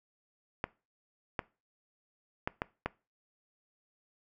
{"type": "clicks", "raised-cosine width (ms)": 0.5, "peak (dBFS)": -16, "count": 5, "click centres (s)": [0.641, 1.392, 2.475, 2.619, 2.86], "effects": ["noise-tail reverb RT60 0.3 s tail -21 dB re dry"]}